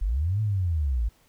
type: linear two-way sweep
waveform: sine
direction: up then down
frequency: 40.16 to 110 to 51.4 Hz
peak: -22 dBFS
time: 0.01-1.09 s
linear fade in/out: 10 ms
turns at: 0.41 s
effects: pink hiss -62 dBFS RMS until 1.28 s